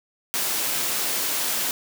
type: high-pass noise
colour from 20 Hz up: white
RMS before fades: -25 dBFS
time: 0.34-1.71 s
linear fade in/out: 0 ms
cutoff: 180 Hz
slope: 12 dB/octave
effects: none